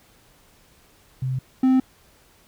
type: tone pair in turn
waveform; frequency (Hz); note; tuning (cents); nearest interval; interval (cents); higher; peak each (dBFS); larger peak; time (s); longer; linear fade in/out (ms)
sine / triangle; 130 / 260; C3 / C4; -11 / -11; octave; 1200; second; -22 / -12; second; 1.22-1.39 / 1.63-1.8; neither; 5
effects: pink hiss -56 dBFS RMS until 2.47 s